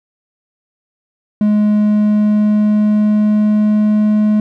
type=tone with pitch glide; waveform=triangle; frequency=210 to 212.1 Hz; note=G#3 to G#3; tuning=+19 to +37 cents; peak=-7 dBFS; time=1.41-4.4 s; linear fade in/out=2 ms; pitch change=+18 cents; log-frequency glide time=1.74-4.28 s; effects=none